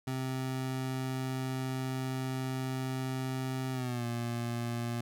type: tone with pitch glide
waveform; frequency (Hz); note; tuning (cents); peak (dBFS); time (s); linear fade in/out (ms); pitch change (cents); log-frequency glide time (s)
25% pulse; 130.7 to 118.48; C3 to A#2; -1 to +29; -29; 0.07-5.01; 5; -170; 3.72-4.05
effects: none